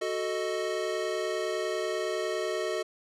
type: chord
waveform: square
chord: D# diminished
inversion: first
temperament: equal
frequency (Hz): 370 / 440 / 622.3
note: F#4 / A4 / D#5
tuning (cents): 0 / 0 / 0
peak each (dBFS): -34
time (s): 0.01-2.83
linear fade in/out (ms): 10
effects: low-pass 8000 Hz 12 dB/octave